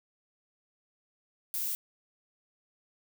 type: noise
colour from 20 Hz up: violet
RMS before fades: -33 dBFS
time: 1.54-1.75 s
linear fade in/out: 0 ms
effects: none